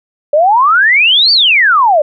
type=exponential two-way sweep; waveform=sine; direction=up then down; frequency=568 to 4712 to 568 Hz; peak=-5 dBFS; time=0.33-2.02 s; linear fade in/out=5 ms; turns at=1.32 s; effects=none